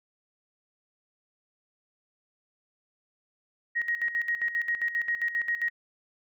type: tone with tremolo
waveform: sine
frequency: 1884 Hz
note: A#6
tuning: 18 cents sharp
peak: -24 dBFS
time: 3.75-5.7 s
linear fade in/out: 20 ms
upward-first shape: square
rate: 7.5 Hz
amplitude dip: 70%
effects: none